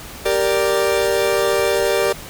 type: chord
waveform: 40% pulse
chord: G minor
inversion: none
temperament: equal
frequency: 392 / 466.2 / 587.3 Hz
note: G4 / Bb4 / D5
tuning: 0 / 0 / 0 cents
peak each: -19 dBFS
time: 0.25-2.13 s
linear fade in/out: 10 ms
effects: pink hiss -35 dBFS RMS until 2.29 s